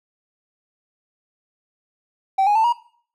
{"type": "tone with pitch steps", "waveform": "triangle", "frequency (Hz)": [773, 828.5, 887.9, 951.7], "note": ["G5", "G#5", "A5", "A#5"], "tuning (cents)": [-24, -4, 15, 36], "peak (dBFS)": -11, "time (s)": [2.38, 2.728], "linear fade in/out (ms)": 10, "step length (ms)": 87, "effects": ["noise-tail reverb RT60 0.5 s tail -20 dB re dry", "tanh soft clip ceiling -9 dBFS"]}